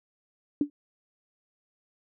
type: tone with exponential decay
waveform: sine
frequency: 290 Hz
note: D4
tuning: 22 cents flat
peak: -17 dBFS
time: 0.61-0.7 s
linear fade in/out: 2 ms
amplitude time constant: 19 ms
effects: none